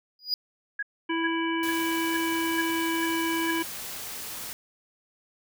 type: tone with exponential growth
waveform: triangle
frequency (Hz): 4909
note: D#8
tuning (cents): -24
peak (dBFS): -19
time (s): 0.19-0.34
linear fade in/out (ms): 1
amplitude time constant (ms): 32
type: tone bursts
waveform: sine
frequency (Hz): 1661.2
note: G#6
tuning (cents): 0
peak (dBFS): -27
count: 7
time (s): 0.79-3.509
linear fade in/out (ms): 5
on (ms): 37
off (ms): 410
type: harmonic tone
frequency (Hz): 329.6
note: E4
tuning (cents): 0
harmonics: 1 / 3 / 5 / 7 / 9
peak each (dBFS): -27 / -32 / -34 / -35 / -37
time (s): 1.09-3.63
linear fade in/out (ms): 10
type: noise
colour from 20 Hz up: white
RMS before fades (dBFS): -37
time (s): 1.63-4.53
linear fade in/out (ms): 0
effects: none